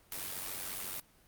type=noise with amplitude modulation; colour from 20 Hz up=white; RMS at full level=-37 dBFS; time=0.12-1 s; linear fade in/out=0 ms; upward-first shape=sine; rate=94.1 Hz; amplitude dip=65%; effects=pink hiss -64 dBFS RMS until 1.27 s + Opus 32 kbps